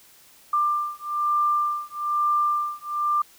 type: beating tone pair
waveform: sine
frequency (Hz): 1189 / 1190.1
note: D6 / D6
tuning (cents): +21 / +23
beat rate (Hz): 1.1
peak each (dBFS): -24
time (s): 0.53-3.22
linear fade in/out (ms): 5
effects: white hiss -53 dBFS RMS until 3.38 s